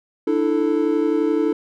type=chord; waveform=triangle; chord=D suspended second; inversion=none; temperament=equal with one note detuned; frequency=297.9 / 329.6 / 440 Hz; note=D4 / E4 / A4; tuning=+25 / 0 / 0 cents; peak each=-19 dBFS; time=0.27-1.53 s; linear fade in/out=5 ms; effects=none